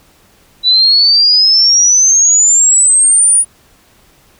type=exponential sweep; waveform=sine; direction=up; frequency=3930 to 9730 Hz; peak=-5 dBFS; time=0.63-3.45 s; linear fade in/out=50 ms; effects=pink hiss -48 dBFS RMS until 4.39 s

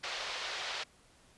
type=band-pass noise; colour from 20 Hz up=white; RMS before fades=-39 dBFS; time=0.03-0.84 s; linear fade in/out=10 ms; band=470 to 4600 Hz; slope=24 dB/octave; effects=pink hiss -63 dBFS RMS until 1.37 s + resampled to 24000 Hz

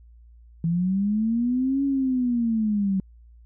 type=linear two-way sweep; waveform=sine; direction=up then down; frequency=162.8 to 279.3 to 188 Hz; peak=-20 dBFS; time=0.64-3 s; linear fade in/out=2 ms; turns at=1.84 s; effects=added 58 Hz sine -47 dBFS peak until 3.45 s

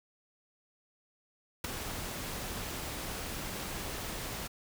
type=noise with ADSR envelope; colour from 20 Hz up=pink; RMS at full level=-31 dBFS; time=1.64-4.48 s; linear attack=5 ms; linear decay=10 ms; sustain=-8 dB; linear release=15 ms; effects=none

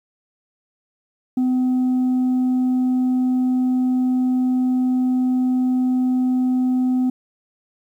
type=tone; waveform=sine; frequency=254.1 Hz; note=B3; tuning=49 cents sharp; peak=-13 dBFS; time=1.37-7.1 s; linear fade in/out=5 ms; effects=tanh soft clip ceiling -15 dBFS + 9-bit

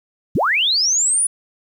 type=linear sweep; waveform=sine; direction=up; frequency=72.3 to 9956 Hz; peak=-14 dBFS; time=0.35-1.27 s; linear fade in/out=5 ms; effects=8-bit

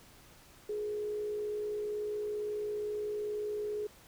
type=tone with frequency modulation; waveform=sine; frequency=420 Hz; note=G#4; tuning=19 cents sharp; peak=-33 dBFS; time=0.69-3.87 s; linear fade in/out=5 ms; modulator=57.8 Hz; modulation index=0.28; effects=pink hiss -58 dBFS RMS until 4.07 s

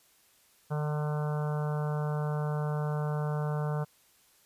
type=harmonic tone; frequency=150 Hz; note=D3; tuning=37 cents sharp; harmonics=1 / 3 / 4 / 5 / 6 / 7 / 8 / 9 / 10; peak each=-29 / -39 / -41 / -43 / -45 / -46 / -47 / -48 / -49 dBFS; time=0.7-3.85 s; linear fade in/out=20 ms; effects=white hiss -64 dBFS RMS until 4.45 s + resampled to 32000 Hz

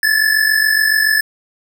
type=tone pair together; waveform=square; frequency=1710 / 1757.1 Hz; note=A6 / A6; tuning=-50 / -3 cents; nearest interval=unison; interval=47 cents; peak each=-15 dBFS; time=0.03-1.21 s; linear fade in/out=2 ms; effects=none

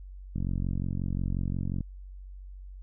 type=click train; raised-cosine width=5 ms; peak=-19 dBFS; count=67; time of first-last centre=0.36-1.807 s; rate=45.6 Hz; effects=added 47 Hz sine -41 dBFS peak until 2.82 s

